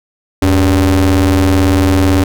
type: ring-modulated tone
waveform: 40% pulse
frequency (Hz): 98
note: G2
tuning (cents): 0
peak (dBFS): -4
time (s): 0.42-2.24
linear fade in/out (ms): 5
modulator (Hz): 186
effects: none